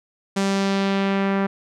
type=tone with low-pass filter sweep; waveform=sawtooth; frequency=196 Hz; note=G3; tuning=in tune; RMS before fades=-21 dBFS; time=0.36-1.47 s; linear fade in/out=10 ms; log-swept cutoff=7900 to 1700 Hz; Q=1.2; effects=none